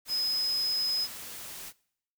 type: tone in noise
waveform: sine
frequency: 5070 Hz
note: D#8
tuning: 32 cents sharp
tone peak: -26 dBFS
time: 0.08-1.08 s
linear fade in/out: 50 ms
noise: white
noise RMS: -42 dBFS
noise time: 0.05-1.73 s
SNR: +13 dB
effects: noise-tail reverb RT60 0.7 s tail -23 dB re dry

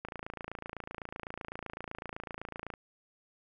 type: click train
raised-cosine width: 0.5 ms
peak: -24 dBFS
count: 76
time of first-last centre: 0.05-2.738 s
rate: 27.9 Hz
effects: none

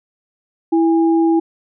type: tone pair together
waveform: sine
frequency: 329.6 / 816.5 Hz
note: E4 / G#5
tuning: 0 / -30 cents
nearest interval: octave + major third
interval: 1570 cents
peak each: -11 / -22 dBFS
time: 0.72-1.4 s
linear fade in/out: 10 ms
effects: none

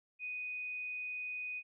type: tone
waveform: sine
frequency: 2489 Hz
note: D#7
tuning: in tune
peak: -38 dBFS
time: 0.19-1.63 s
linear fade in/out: 50 ms
effects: none

